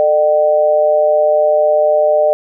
sine tone with amplitude modulation, 604 Hz, D5, 48 cents sharp, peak -5 dBFS, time 0-2.33 s, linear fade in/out 0 ms, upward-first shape sine, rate 162 Hz, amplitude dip 75%, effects none

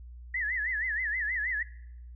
sine tone with vibrato, 1859 Hz, A#6, 5 cents flat, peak -28 dBFS, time 0.34-1.63 s, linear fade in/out 5 ms, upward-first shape sine, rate 6.3 Hz, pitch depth 180 cents each way, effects noise-tail reverb RT60 0.8 s tail -21 dB re dry + added 60 Hz sine -43 dBFS peak until 2.15 s

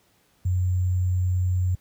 sine tone with sample-and-hold, 91 Hz, F#2, 28 cents flat, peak -19 dBFS, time 0.45-1.75 s, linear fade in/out 5 ms, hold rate 7350 Hz, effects pink hiss -63 dBFS RMS until 1.8 s + high-pass 60 Hz 12 dB/octave

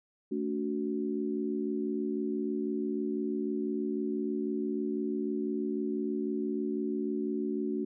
sine chord, D major, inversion second, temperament equal with one note detuned, 220 / 286.1 / 370 Hz, A3 / D4 / F#4, 0 / -45 / 0 cents, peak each -34 dBFS, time 0.31-7.85 s, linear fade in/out 10 ms, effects none

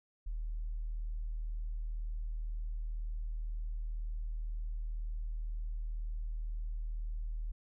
sine tone, 39 Hz, D#1, 5 cents sharp, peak -34 dBFS, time 0.26-7.52 s, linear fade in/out 10 ms, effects tanh soft clip ceiling -30 dBFS

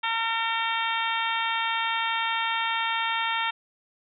harmonic tone, 455.2 Hz, A#4, 41 cents flat, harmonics 2 / 3 / 4 / 5 / 6 / 7 / 8, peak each -29 / -31 / -32 / -33 / -34 / -34 / -35 dBFS, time 0.03-3.51 s, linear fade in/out 10 ms, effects none

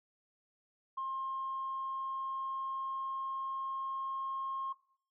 sine tone with pitch glide, 1065 to 1073 Hz, C6 to C6, +30 to +43 cents, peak -34 dBFS, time 0.97-4.73 s, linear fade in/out 10 ms, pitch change +13 cents, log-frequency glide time 1.11-4.27 s, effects noise-tail reverb RT60 0.5 s tail -17 dB re dry + tanh soft clip ceiling -30 dBFS

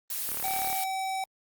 blue noise, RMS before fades -32 dBFS, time 0.1-0.84 s, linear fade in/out 2 ms
click train, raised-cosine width 0.5 ms, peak -24 dBFS, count 17, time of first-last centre 0.29-0.728 s, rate 36.5 Hz
square tone, 766 Hz, G5, 40 cents flat, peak -30 dBFS, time 0.44-1.24 s, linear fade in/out 2 ms
effects Opus 24 kbps

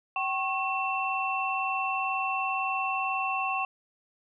sine tone cluster, 767 / 1090 / 2689 Hz, G5 / C#6 / E7, -38 / -29 / +34 cents, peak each -31 dBFS, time 0.16-3.65 s, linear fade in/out 2 ms, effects none

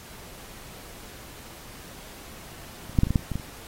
clicks, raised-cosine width 5 ms, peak -28 / -28 / -6 / -7 / -17 / -12 / -7 / -30 / -17 / -16 / -27 dBFS, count 11, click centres 2.896 / 2.952 / 2.988 / 3.034 / 3.07 / 3.106 / 3.158 / 3.194 / 3.317 / 3.356 / 3.398 s, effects pink hiss -45 dBFS RMS until 3.67 s + AAC 48 kbps

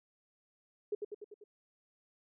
sine tone with echo, 415.3 Hz, G#4, in tune, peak -31 dBFS, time 0.92-0.95 s, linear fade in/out 5 ms, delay 98 ms, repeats 5, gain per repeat -4 dB, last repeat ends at 1.44 s, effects none

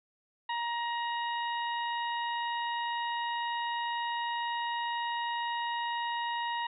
harmonic tone with a mistuned harmonic, 942 Hz, A#5, 18 cents sharp, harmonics 1 / 2 / 3 / 4, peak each -32 / -38 / -42 / -44 dBFS, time 0.49-6.67 s, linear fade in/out 5 ms, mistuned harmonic 3, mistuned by +20 cents, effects none

